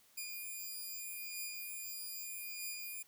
5% pulse beating tone pair, 2430 / 2430.8 Hz, D#7 / D#7, -42 / -41 cents, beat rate 0.8 Hz, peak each -34 / -38 dBFS, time 0.17-3.03 s, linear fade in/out 10 ms, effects white hiss -67 dBFS RMS until 3.07 s

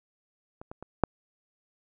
clicks, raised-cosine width 1 ms, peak -28 / -26 / -27 / -6 dBFS, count 4, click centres 0.615 / 0.715 / 0.826 / 1.037 s, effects none

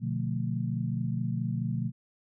sine chord, B half-diminished seventh, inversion none, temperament just, 123.47 / 148.16 / 177.8 / 222.2 Hz, B2 / D3 / F3 / A3, 0 / +16 / +31 / +17 cents, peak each -31 / -35 / -34 / -35 dBFS, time 0-1.92 s, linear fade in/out 50 ms, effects none

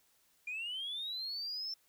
sine linear sweep, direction up, 2386 to 5380 Hz, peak -36 dBFS, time 0.47-1.74 s, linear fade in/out 5 ms, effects tanh soft clip ceiling -34 dBFS + white hiss -71 dBFS RMS until 1.88 s

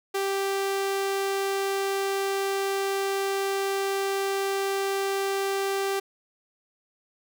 sawtooth tone, 392 Hz, G4, in tune, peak -21 dBFS, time 0.14-6 s, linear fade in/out 10 ms, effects 10-bit

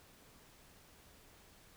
silence, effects pink hiss -62 dBFS RMS until 1.76 s

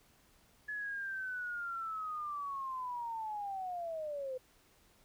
sine linear sweep, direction down, 1712 to 504 Hz, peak -37 dBFS, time 0.68-4.38 s, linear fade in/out 10 ms, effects pink hiss -67 dBFS RMS until 5.04 s

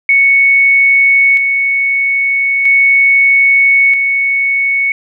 sine tone with tremolo, 2217 Hz, C#7, in tune, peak -5 dBFS, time 0.09-4.92 s, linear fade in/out 2 ms, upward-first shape square, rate 0.39 Hz, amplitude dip 40%, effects none

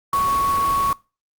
sine tone in noise, 1112 Hz, C#6, 5 cents sharp, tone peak -16 dBFS, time 0.13-0.93 s, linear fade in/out 2 ms, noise pink, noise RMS -30 dBFS, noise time 0.13-0.93 s, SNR +11 dB, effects noise-tail reverb RT60 0.3 s tail -22 dB re dry + Opus 48 kbps

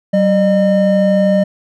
triangle tone pair together, 191.4 / 607.2 Hz, G3 / D#5, -41 / -42 cents, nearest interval octave + minor sixth, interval 1999 cents, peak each -10 dBFS, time 0.13-1.44 s, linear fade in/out 10 ms, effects none

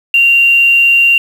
sine tone with quantisation, 2768 Hz, F7, 16 cents flat, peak -5 dBFS, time 0.14-1.18 s, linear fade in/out 2 ms, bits 5, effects none

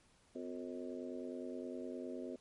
harmonic tone with a mistuned harmonic, 89.7 Hz, F2, 47 cents sharp, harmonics 3 / 4 / 5 / 6 / 7, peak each -45 / -47 / -49 / -51 / -52 dBFS, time 0.35-2.36 s, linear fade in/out 5 ms, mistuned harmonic 3, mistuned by -88 cents, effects pink hiss -69 dBFS RMS until 2.4 s + MP3 48 kbps

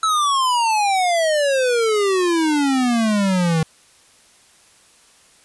square exponential sweep, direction down, 1321 to 156.8 Hz, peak -16 dBFS, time 0.03-3.63 s, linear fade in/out 2 ms, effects white hiss -52 dBFS RMS until 5.44 s + resampled to 24000 Hz

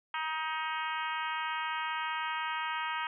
harmonic tone, 315.2 Hz, D#4, 23 cents sharp, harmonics 3 / 4 / 5 / 6 / 7 / 8 / 9 / 10, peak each -36 / -38 / -40 / -42 / -43 / -44 / -45 / -46 dBFS, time 0.14-3.07 s, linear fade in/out 2 ms, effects none

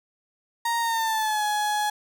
35% pulse tone with pitch glide, 932.3 to 840.2 Hz, A#5 to G#5, 0 to +20 cents, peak -21 dBFS, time 0.65-1.9 s, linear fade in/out 5 ms, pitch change -180 cents, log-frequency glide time 0.8-1.44 s, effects none

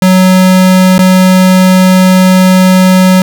square tone with dropouts, 185.6 Hz, F#3, 6 cents sharp, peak -3 dBFS, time 0.02-3.22 s, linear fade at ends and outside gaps 2 ms, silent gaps 0.981-0.99 s, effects none

